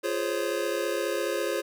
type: chord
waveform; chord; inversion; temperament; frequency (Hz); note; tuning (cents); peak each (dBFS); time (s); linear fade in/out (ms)
square; Db major seventh; first; just; 346.5 / 415.8 / 519.7 / 554.4; F4 / Ab4 / C5 / Db5; -14 / +2 / -12 / 0; -33; 0.03-1.62; 20
effects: none